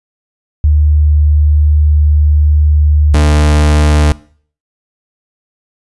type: tone pair in turn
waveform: sine / 40% pulse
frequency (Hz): 74.9 / 74.9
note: D2 / D2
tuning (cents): +35 / +35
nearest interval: unison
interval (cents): 0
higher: neither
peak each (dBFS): -5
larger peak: neither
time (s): 0.64-3.14 / 3.14-4.12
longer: first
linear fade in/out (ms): 0
effects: noise-tail reverb RT60 0.5 s tail -21 dB re dry + resampled to 24000 Hz